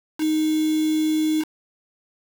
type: tone with quantisation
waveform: sine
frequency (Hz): 311.1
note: D#4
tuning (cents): 0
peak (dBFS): -18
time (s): 0.18-1.45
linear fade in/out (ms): 50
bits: 5
effects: none